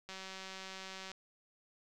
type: click train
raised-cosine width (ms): 0.2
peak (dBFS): -29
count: 196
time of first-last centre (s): 0.09-1.116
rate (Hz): 190
effects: none